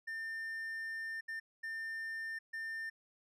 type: tone bursts at uneven times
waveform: triangle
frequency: 1800 Hz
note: A6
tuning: 39 cents sharp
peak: -37 dBFS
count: 4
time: 0.07-1.21 / 1.28-1.4 / 1.63-2.39 / 2.53-2.9 s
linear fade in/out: 10 ms
effects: none